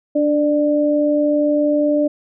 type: tone pair together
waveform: sine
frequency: 293.7 / 593.9 Hz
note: D4 / D5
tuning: 0 / +19 cents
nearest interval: octave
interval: 1219 cents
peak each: -16 dBFS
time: 0.15-2.08 s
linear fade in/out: 10 ms
effects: none